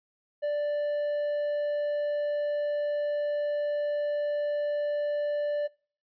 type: tone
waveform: triangle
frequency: 587.3 Hz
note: D5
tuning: in tune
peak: -24 dBFS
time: 0.42-5.68 s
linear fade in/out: 20 ms
effects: noise-tail reverb RT60 0.4 s tail -23 dB re dry + resampled to 11025 Hz